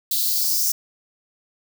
violet noise with high-pass filter sweep, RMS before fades -21 dBFS, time 0.11-0.72 s, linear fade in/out 5 ms, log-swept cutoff 3800 to 5800 Hz, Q 4.5, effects none

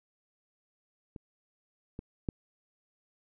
clicks, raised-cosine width 3 ms, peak -30 / -26 / -18 dBFS, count 3, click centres 1.162 / 1.991 / 2.288 s, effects none

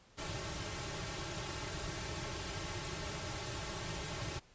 pink noise with comb filter, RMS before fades -41 dBFS, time 0.17-4.4 s, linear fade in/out 20 ms, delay 4.1 ms, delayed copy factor -0.8, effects pink hiss -64 dBFS RMS until 4.54 s + resampled to 16000 Hz

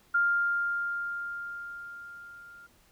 sine tone with level ramp, 1400 Hz, F6, 4 cents sharp, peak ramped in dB -21 to -48 dBFS, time 0.14-2.67 s, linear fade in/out 10 ms, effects pink hiss -63 dBFS RMS until 2.91 s

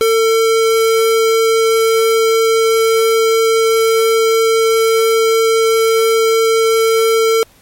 square tone, 449.5 Hz, A4, 37 cents sharp, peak -10 dBFS, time 0.01-7.43 s, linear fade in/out 0 ms, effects pink hiss -48 dBFS RMS until 7.61 s + MP3 64 kbps

